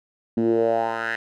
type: tone with band-pass filter sweep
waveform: 10% pulse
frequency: 114 Hz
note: A#2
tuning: 38 cents flat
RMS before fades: -22 dBFS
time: 0.37-1.16 s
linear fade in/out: 5 ms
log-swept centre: 250 to 1900 Hz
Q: 3.9
effects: none